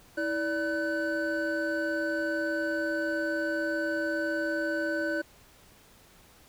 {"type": "tone cluster", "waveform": "triangle", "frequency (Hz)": [323.6, 582, 1509], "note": ["E4", "D5", "F#6"], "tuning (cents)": [-32, -16, 34], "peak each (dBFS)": -30, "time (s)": [0.17, 5.22], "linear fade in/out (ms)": 10, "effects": ["pink hiss -57 dBFS RMS until 6.48 s"]}